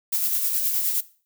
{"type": "noise with tremolo", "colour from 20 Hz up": "violet", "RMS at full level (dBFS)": -22, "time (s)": [0.12, 1.01], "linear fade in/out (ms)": 10, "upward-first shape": "sine", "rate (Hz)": 9.6, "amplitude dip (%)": 40, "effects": ["noise-tail reverb RT60 0.4 s tail -18 dB re dry"]}